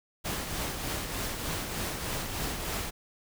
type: noise with tremolo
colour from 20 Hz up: pink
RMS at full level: -32 dBFS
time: 0.24-2.91 s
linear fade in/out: 20 ms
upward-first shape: triangle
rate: 3.3 Hz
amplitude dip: 45%
effects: none